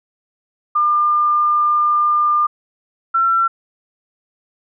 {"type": "tone pair in turn", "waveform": "sine", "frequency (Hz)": [1201, 1351.5], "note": ["D6", "E6"], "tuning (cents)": [38, 43], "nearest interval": "major second", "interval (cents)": 205, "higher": "second", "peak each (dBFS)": -12, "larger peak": "neither", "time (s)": [[0.75, 2.47], [3.14, 3.48]], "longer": "first", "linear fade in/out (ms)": 10, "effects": []}